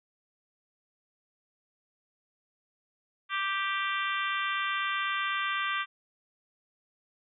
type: harmonic tone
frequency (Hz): 392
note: G4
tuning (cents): 0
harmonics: 3 / 4 / 5 / 6 / 7 / 8 / 9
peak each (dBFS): -32 / -34 / -36 / -38 / -39 / -40 / -41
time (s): 3.29-5.86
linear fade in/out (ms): 50
effects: none